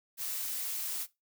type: noise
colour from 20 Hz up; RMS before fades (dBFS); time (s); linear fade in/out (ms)
blue; -36; 0.17-1.07; 50
effects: noise-tail reverb RT60 0.2 s tail -18 dB re dry